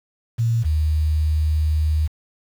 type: tone pair in turn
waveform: sine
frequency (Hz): 115.3 / 77.2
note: A#2 / D#2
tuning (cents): -19 / -13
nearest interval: perfect fifth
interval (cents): 694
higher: first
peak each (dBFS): -16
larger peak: neither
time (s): 0.38-0.64 / 0.64-2.08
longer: second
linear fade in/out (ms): 20
effects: 7-bit